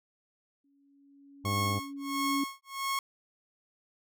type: tone with exponential growth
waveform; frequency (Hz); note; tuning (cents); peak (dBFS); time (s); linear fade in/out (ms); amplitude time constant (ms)
sine; 280; C#4; +18; -27; 0.64-2.44; 5; 390
type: harmonic tone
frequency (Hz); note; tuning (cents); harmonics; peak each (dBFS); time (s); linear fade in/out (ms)
100.5; G2; +44; 1 / 2 / 3 / 4 / 5 / 6 / 7 / 8; -31 / -37 / -41 / -43 / -45 / -47 / -48 / -49; 1.44-1.8; 20
type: tone with tremolo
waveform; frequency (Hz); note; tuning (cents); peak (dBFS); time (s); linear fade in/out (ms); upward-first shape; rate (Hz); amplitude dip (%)
sawtooth; 1092; C#6; -26; -25; 1.45-2.99; 2; sine; 1.5; 100
effects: none